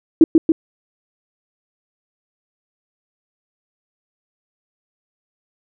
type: tone with echo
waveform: sine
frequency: 323.2 Hz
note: E4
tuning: 34 cents flat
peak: -3 dBFS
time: 0.21-0.24 s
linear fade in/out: 2 ms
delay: 140 ms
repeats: 2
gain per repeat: -3 dB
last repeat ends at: 0.52 s
effects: none